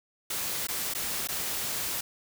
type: noise with dropouts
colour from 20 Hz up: white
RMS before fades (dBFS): -32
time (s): 0.3-2.01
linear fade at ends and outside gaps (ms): 5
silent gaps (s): 0.671-0.685 / 0.938-0.948 / 1.274-1.286
effects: none